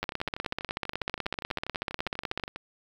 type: two click trains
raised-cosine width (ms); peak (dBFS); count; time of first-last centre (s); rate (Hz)
0.3; -13 / -21; 40 / 32; 0.03-2.437 / 0.04-2.56; 16.2 / 12.3
effects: 8-bit